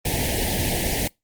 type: band-stop noise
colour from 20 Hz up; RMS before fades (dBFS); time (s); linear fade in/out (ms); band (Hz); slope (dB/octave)
pink; -23; 0.05-1.08; 5; 890 to 1700; 96
effects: noise-tail reverb RT60 0.2 s tail -24 dB re dry + Opus 24 kbps